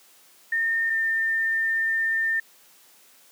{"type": "tone pair in turn", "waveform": "sine", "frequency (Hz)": [1822, 1804.2], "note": ["A#6", "A6"], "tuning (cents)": [-40, 43], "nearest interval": "unison", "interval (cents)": 17, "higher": "first", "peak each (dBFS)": -21, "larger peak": "neither", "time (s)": [[0.52, 0.9], [0.9, 2.4]], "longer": "second", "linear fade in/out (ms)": 5, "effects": ["white hiss -55 dBFS RMS until 3.31 s", "high-pass 200 Hz 12 dB/octave"]}